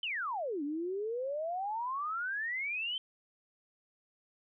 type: exponential two-way sweep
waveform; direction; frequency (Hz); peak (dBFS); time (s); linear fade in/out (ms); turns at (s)
sine; down then up; 3136 to 279.9 to 3136; -33; 0.03-2.98; 2; 0.63
effects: none